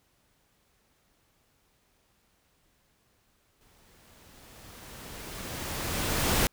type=noise with exponential growth; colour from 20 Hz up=pink; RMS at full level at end=-24 dBFS; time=3.61-6.47 s; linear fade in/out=0 ms; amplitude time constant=620 ms; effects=pink hiss -69 dBFS RMS until 6.52 s